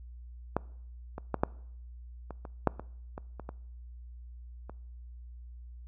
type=clicks; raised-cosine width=1 ms; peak=-13 / -24 / -15 / -10 / -26 / -28 / -9 / -25 / -25 / -27 / -25 / -29 dBFS; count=12; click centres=0.566 / 1.181 / 1.343 / 1.435 / 2.307 / 2.452 / 2.673 / 2.796 / 3.179 / 3.397 / 3.491 / 4.696 s; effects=noise-tail reverb RT60 0.7 s tail -23 dB re dry + added 60 Hz sine -44 dBFS peak until 5.87 s